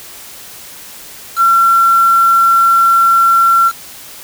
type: tone with quantisation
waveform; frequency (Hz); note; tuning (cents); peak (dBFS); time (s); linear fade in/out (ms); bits
sine; 1360; F6; -46; -6; 1.36-3.72; 50; 4
effects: white hiss -33 dBFS RMS until 4.23 s